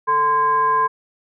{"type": "tone with frequency modulation", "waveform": "sine", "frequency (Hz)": 1034, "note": "C6", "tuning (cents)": -21, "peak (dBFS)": -14, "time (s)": [0.07, 0.88], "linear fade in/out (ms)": 20, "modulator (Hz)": 592, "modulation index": 0.48, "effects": []}